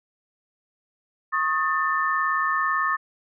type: tone cluster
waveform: sine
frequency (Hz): 1095 / 1253 / 1781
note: C#6 / D#6 / A6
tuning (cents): -22 / +12 / +21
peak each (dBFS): -25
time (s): 1.32-2.97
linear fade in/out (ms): 20
effects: none